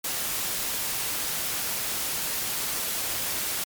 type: noise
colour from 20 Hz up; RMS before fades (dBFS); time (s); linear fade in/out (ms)
white; -29; 0.04-3.64; 5
effects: MP3 96 kbps